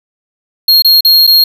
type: tone with dropouts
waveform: square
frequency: 4255 Hz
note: C8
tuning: 28 cents sharp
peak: -4 dBFS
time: 0.68-1.44 s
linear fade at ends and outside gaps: 5 ms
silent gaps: 0.822-0.846 / 1.008-1.048 / 1.268-1.274 s
effects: none